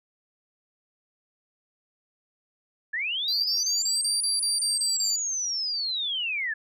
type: linear two-way sweep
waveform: sine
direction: up then down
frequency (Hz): 1672 to 10210 to 1672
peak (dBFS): -26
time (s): 2.93-6.54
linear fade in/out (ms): 10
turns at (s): 4.3
type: tone bursts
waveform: triangle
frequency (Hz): 4703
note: D8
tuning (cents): +2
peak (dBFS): -24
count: 10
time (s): 3.28-5.159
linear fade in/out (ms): 2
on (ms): 160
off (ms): 31
effects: none